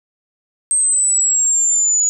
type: exponential sweep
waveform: sine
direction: down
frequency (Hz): 8372 to 6830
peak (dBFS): -12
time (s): 0.71-2.09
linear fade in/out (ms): 0
effects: 9-bit